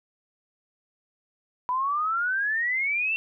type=exponential sweep; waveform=sine; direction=up; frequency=984 to 2721 Hz; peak=-23 dBFS; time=1.69-3.16 s; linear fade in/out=0 ms; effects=none